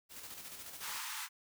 white noise with tremolo, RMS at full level -47 dBFS, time 0.09-1.01 s, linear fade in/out 50 ms, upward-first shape square, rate 14 Hz, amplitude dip 40%
pink high-pass noise, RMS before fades -42 dBFS, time 0.8-1.29 s, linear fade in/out 50 ms, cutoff 860 Hz, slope 96 dB/octave
effects none

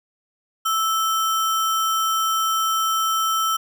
sine tone with sample-and-hold, 1315 Hz, E6, 5 cents flat, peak -18 dBFS, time 0.65-3.57 s, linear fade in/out 10 ms, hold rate 4410 Hz, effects none

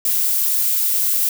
violet noise, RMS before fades -18 dBFS, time 0.05-1.29 s, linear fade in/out 2 ms, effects none

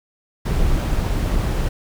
brown noise, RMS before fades -19 dBFS, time 0.45-1.69 s, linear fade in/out 10 ms, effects none

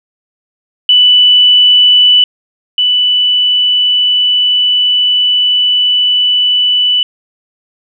sine tone pair in turn, 2977 / 2977 Hz, F#7 / F#7, +10 / +10 cents, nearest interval unison, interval 0 cents, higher neither, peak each -3 / -7 dBFS, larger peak first, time 0.89-2.24 / 2.78-7.03 s, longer second, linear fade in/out 2 ms, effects none

